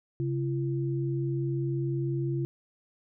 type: tone pair together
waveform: sine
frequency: 135.26 / 340 Hz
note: C#3 / F4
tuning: -42 / -46 cents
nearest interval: octave + major third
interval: 1596 cents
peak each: -28 / -32 dBFS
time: 0.2-2.45 s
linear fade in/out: 0 ms
effects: none